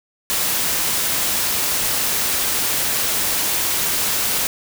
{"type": "noise", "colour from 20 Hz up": "white", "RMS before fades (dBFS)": -20, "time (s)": [0.3, 4.47], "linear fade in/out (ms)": 0, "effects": []}